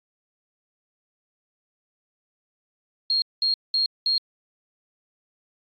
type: tone bursts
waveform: sine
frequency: 4248 Hz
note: C8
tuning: 25 cents sharp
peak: -19 dBFS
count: 4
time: 3.1-4.18 s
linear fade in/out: 2 ms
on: 120 ms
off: 200 ms
effects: AAC 48 kbps